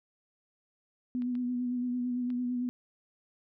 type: tone with vibrato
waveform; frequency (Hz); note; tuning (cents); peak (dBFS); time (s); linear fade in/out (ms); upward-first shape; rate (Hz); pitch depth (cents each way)
sine; 246.9; B3; 0; -29; 1.15-2.69; 0; sine; 8.9; 26
type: clicks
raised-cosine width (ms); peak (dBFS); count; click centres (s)
0.3; -37; 3; 1.221 / 1.353 / 2.303
effects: none